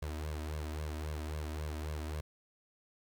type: tone with flanger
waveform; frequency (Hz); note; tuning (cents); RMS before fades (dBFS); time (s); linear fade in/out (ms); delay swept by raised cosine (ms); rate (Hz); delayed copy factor
sawtooth; 76.4; D#2; -31; -39; 0.02-2.21; 5; 1.8 to 3.2; 3.7; +1
effects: 11-bit